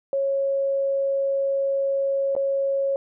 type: tone with dropouts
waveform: sine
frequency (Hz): 549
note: C#5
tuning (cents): -17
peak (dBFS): -20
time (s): 0.13-2.96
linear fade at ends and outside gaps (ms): 1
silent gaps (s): 2.352-2.364
effects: none